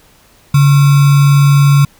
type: tone with sample-and-hold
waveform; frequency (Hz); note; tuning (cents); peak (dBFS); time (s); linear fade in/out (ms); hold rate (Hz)
sine; 141.7; C#3; +38; -4; 0.54-1.85; 5; 1225
effects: pink hiss -47 dBFS RMS until 1.99 s